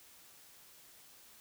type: silence
effects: white hiss -59 dBFS RMS until 1.4 s